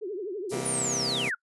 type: tone with vibrato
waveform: sine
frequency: 391.2 Hz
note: G4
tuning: 4 cents flat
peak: -31 dBFS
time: 0.01-0.62 s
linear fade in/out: 20 ms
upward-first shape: triangle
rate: 12 Hz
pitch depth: 240 cents each way
type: band-stop noise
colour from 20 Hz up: white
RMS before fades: -39 dBFS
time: 0.49-1.31 s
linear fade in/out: 20 ms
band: 580 to 4600 Hz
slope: 24 dB/octave
type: chord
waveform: 15% pulse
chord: C dominant seventh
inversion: none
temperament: just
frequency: 130.81 / 163.52 / 196.22 / 235.5 Hz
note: C3 / E3 / G3 / Bb3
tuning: 0 / -14 / +2 / +18 cents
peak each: -29 / -33 / -34 / -30 dBFS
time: 0.51-1.3 s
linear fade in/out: 20 ms
type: linear sweep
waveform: sine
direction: down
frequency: 9810 to 1318.5 Hz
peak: -27 dBFS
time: 0.65-1.35 s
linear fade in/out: 10 ms
effects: noise-tail reverb RT60 0.1 s tail -25 dB re dry + resampled to 24000 Hz